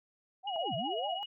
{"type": "tone with vibrato", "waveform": "sine", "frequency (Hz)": 730, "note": "F#5", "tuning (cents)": -24, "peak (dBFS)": -34, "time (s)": [0.43, 1.18], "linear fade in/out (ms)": 50, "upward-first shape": "triangle", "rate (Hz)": 5.1, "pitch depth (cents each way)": 240}
{"type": "tone with tremolo", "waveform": "sine", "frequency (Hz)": 2900, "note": "F#7", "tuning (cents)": -35, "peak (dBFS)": -36, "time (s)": [0.47, 1.26], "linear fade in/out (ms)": 5, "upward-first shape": "sine", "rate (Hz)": 16, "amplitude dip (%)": 65}
{"type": "linear two-way sweep", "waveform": "sine", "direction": "down then up", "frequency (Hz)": [842, 110.8, 842], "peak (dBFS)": -37, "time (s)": [0.56, 1.23], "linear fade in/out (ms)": 0, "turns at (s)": 0.74}
{"effects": []}